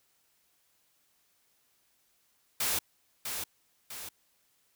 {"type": "noise with echo", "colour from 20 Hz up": "white", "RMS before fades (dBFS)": -30, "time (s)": [2.6, 2.79], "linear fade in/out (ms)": 5, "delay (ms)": 650, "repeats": 2, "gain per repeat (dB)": -6, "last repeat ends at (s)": 4.09, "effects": ["white hiss -71 dBFS RMS until 4.75 s"]}